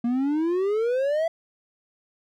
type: exponential sweep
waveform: triangle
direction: up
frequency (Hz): 232.2 to 673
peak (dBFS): -19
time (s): 0.04-1.28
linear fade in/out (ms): 5
effects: none